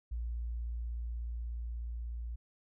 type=tone with level ramp; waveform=sine; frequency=58.27 Hz; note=A#1; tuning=in tune; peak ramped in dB=-34 to -37 dBFS; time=0.11-2.36 s; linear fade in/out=10 ms; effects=none